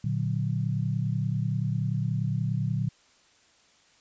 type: chord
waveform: sine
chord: Bb augmented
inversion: none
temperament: equal with one note detuned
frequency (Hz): 116.54 / 146.83 / 183.51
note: Bb2 / D3 / F#3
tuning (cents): 0 / 0 / -14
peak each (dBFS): -28 / -29 / -32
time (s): 0.04-2.89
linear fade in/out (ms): 5
effects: white hiss -61 dBFS RMS until 4 s + resampled to 16000 Hz